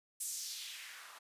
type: noise with band-pass filter sweep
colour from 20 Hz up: blue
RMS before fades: -45 dBFS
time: 0.2-1.19 s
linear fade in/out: 10 ms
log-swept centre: 8900 to 950 Hz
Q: 1.9
effects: resampled to 32000 Hz